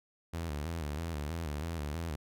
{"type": "tone with vibrato", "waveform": "sawtooth", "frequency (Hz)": 78.3, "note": "D#2", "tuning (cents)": 11, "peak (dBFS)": -31, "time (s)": [0.33, 2.16], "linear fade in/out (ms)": 10, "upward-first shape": "square", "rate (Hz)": 3.1, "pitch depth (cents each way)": 110, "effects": []}